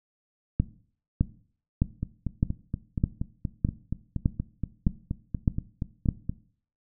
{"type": "two click trains", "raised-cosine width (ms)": 5, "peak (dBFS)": [-9, -16], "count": [10, 19], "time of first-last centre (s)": [[0.6, 6.088], [2.03, 6.295]], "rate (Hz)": [1.64, 4.22], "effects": ["noise-tail reverb RT60 0.5 s tail -17 dB re dry"]}